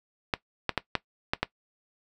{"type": "clicks", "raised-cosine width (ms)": 0.3, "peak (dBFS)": -8, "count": 6, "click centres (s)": [0.338, 0.693, 0.777, 0.953, 1.335, 1.43], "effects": ["noise-tail reverb RT60 0.1 s tail -18 dB re dry"]}